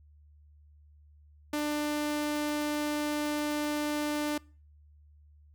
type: tone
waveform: sawtooth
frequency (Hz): 297.4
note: D4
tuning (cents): +22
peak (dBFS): -25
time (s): 1.53-4.38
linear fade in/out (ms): 5
effects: noise-tail reverb RT60 0.4 s tail -25 dB re dry + added 74 Hz sine -55 dBFS peak until 5.54 s